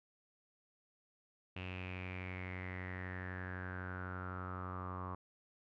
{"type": "tone with low-pass filter sweep", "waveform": "sawtooth", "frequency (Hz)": 91.9, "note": "F#2", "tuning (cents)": -11, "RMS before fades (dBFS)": -44, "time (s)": [1.56, 5.15], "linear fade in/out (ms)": 5, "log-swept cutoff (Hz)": [2700, 1100], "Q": 8.2, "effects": []}